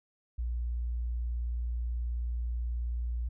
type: tone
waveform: sine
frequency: 59.3 Hz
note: A#1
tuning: 30 cents sharp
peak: -30 dBFS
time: 0.38-3.29 s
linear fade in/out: 10 ms
effects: none